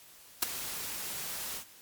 white noise with ADSR envelope, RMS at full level -24 dBFS, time 0.42-1.65 s, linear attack 7 ms, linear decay 13 ms, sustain -14 dB, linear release 85 ms, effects white hiss -55 dBFS RMS until 1.81 s + MP3 96 kbps

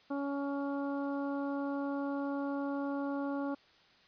harmonic tone, 280.5 Hz, C#4, 21 cents sharp, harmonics 1 / 2 / 3 / 4 / 5, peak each -34 / -40 / -44 / -46 / -48 dBFS, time 0.1-3.55 s, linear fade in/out 10 ms, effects white hiss -63 dBFS RMS until 4.07 s + resampled to 11025 Hz

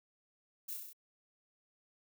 violet noise with echo, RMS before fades -42 dBFS, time 0.68-0.74 s, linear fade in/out 10 ms, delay 32 ms, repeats 6, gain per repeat -2 dB, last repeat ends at 0.932 s, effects none

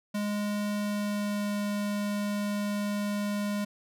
square tone with pitch glide, 206.8 to 205.4 Hz, G#3 to G#3, -7 to -19 cents, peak -29 dBFS, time 0.14-3.65 s, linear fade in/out 10 ms, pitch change -12 cents, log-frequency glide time 0.75-1.55 s, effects none

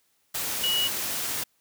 sine tone in noise, 2925 Hz, F#7, 21 cents flat, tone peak -23 dBFS, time 0.63-0.88 s, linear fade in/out 10 ms, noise white, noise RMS -30 dBFS, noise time 0.34-1.44 s, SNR +4 dB, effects white hiss -69 dBFS RMS until 1.6 s + high-pass 60 Hz 12 dB/octave

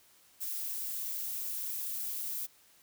violet noise, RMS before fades -37 dBFS, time 0.4-2.47 s, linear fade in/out 20 ms, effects white hiss -63 dBFS RMS until 2.82 s

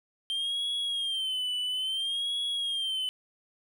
triangle tone with vibrato, 3155 Hz, G7, 10 cents sharp, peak -27 dBFS, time 0.3-3.09 s, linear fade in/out 0 ms, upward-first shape sine, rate 0.59 Hz, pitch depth 100 cents each way, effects none

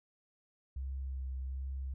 sine tone with vibrato, 66.1 Hz, C2, 18 cents sharp, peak -36 dBFS, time 0.76-1.94 s, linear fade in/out 5 ms, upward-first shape sine, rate 1.3 Hz, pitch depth 21 cents each way, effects none

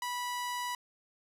sawtooth tone, 981 Hz, B5, 12 cents flat, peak -30 dBFS, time 0.02-0.75 s, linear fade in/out 2 ms, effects resampled to 32000 Hz

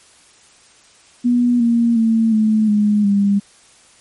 sine tone with pitch steps, 243 / 233.9 / 225.2 / 216.7 / 208.6 / 200.8 Hz, B3 / A#3 / A3 / A3 / G#3 / G3, -28 / +6 / +40 / -26 / +8 / +42 cents, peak -11 dBFS, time 1.24-3.4 s, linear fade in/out 20 ms, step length 360 ms, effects white hiss -49 dBFS RMS until 4 s + MP3 48 kbps

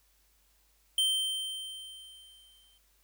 square tone with exponential decay, 3120 Hz, G7, 9 cents flat, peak -24 dBFS, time 0.98-2.78 s, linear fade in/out 2 ms, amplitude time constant 390 ms, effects added 50 Hz sine -69 dBFS peak until 3.03 s + white hiss -69 dBFS RMS until 3.03 s

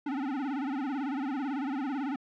square tone with vibrato, 274.6 Hz, C#4, 16 cents flat, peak -31 dBFS, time 0.06-2.16 s, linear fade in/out 5 ms, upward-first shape sine, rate 18 Hz, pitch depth 150 cents each way, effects low-pass 2000 Hz 12 dB/octave

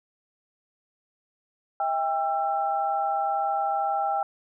sine tone cluster, 644 / 797 / 1339 Hz, E5 / G5 / E6, -41 / +28 / +27 cents, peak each -32 / -24 / -32 dBFS, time 1.8-4.23 s, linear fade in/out 2 ms, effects none

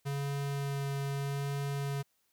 square tone with vibrato, 140 Hz, C#3, 18 cents sharp, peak -33 dBFS, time 0.05-2.03 s, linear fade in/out 20 ms, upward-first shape sine, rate 0.81 Hz, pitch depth 9 cents each way, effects white hiss -75 dBFS RMS until 2.32 s

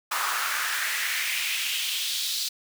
pink noise with high-pass filter sweep, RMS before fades -28 dBFS, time 0.11-2.49 s, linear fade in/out 10 ms, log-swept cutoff 1100 to 4300 Hz, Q 2.8, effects none

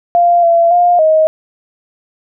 sine tone with pitch steps, 695 / 677 / 705 / 629 Hz, F5 / E5 / F5 / D#5, -9 / +46 / +16 / +19 cents, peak -6 dBFS, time 0.15-1.27 s, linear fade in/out 0 ms, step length 280 ms, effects none

